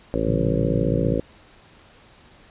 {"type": "harmonic tone", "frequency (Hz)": 55, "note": "A1", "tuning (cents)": 0, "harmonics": [1, 2, 3, 4, 5, 6, 7, 8, 9, 10], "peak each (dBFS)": [-29, -32, -30, -32, -27, -30, -30, -32, -27, -29], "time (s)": [0.14, 1.2], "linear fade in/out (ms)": 0}
{"type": "chord", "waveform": "sine", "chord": "Bb augmented", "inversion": "none", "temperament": "just", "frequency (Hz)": [116.54, 145.68, 182.1], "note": ["Bb2", "D3", "F#3"], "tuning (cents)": [0, -14, -27], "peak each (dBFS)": -27, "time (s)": [0.27, 1.14], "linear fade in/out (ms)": 5}
{"effects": ["pink hiss -51 dBFS RMS until 2.5 s", "resampled to 8000 Hz"]}